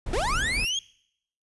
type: noise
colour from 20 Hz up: brown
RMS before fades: -31 dBFS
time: 0.06-0.65 s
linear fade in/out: 5 ms
type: linear sweep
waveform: 35% pulse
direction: up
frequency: 311.1 to 3325 Hz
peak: -23 dBFS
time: 0.13-0.79 s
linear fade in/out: 2 ms
effects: noise-tail reverb RT60 0.7 s tail -23 dB re dry + resampled to 24000 Hz